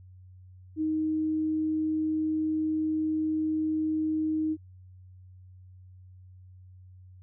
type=tone; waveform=sine; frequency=312.5 Hz; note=D#4; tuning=8 cents sharp; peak=-25 dBFS; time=0.76-4.57 s; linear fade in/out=50 ms; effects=added 92 Hz sine -48 dBFS peak until 7.22 s